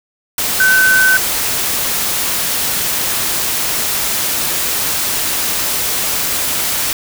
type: tone in noise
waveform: sine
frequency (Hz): 1523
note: F#6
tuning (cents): +50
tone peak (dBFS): -8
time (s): 0.6-1.17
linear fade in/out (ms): 2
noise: white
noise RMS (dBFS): -17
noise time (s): 0.38-6.93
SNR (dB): +6
effects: none